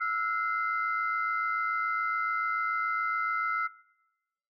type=tone cluster; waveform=sine; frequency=1320 / 1427 / 2070 Hz; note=E6 / F6 / C7; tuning=+2 / +37 / -19 cents; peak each=-29 / -32 / -34 dBFS; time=0-3.68 s; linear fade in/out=20 ms; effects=noise-tail reverb RT60 1.0 s tail -23 dB re dry + tanh soft clip ceiling -18 dBFS